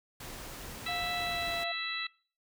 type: noise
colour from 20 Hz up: pink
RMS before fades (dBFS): -44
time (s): 0.2-1.64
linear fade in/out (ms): 5
type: harmonic tone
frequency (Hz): 659.3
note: E5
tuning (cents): 0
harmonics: 2 / 3 / 4 / 5 / 6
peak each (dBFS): -42 / -39 / -40 / -46 / -37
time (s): 0.86-2.07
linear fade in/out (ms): 5
type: tone with pitch glide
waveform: sine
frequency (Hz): 708 to 685.9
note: F5 to F5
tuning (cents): +23 to -31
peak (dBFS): -36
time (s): 0.88-1.72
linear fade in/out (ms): 5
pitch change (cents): -54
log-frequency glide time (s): 1.17-1.52
effects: noise-tail reverb RT60 0.4 s tail -22 dB re dry